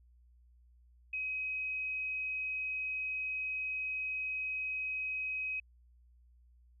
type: tone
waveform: sine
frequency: 2533 Hz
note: D#7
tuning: 30 cents sharp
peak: -34 dBFS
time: 1.13-5.6 s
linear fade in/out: 5 ms
effects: added 60 Hz sine -60 dBFS peak until 6.8 s